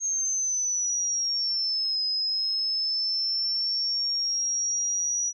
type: linear two-way sweep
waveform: sine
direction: down then up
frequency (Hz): 6460 to 5050 to 5840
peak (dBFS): -24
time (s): 0-5.33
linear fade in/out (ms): 50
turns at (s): 2.04
effects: none